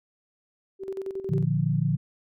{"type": "tone with tremolo", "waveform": "sine", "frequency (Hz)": 386.2, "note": "G4", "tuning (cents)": -26, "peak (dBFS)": -28, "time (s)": [0.79, 1.45], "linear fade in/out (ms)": 50, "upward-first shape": "square", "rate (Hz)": 11, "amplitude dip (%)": 65}
{"type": "chord", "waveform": "sine", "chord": "Bb major", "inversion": "none", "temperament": "equal with one note detuned", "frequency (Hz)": [116.54, 148.45, 174.61], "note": ["Bb2", "D3", "F3"], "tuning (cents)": [0, 19, 0], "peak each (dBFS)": [-28, -24, -27], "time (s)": [1.29, 1.97], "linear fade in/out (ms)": 10}
{"effects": []}